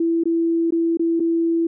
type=tone with dropouts; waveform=sine; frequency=332.7 Hz; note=E4; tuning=16 cents sharp; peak=-16 dBFS; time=0-1.67 s; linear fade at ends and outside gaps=5 ms; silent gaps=0.237-0.255 / 0.707-0.722 / 0.972-0.994 / 1.197-1.202 s; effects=none